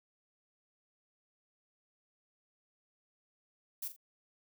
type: noise with echo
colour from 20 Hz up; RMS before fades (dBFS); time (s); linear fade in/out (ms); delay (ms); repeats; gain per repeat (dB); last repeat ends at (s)
violet; -39; 3.82-3.88; 5; 42; 2; -10; 3.964
effects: none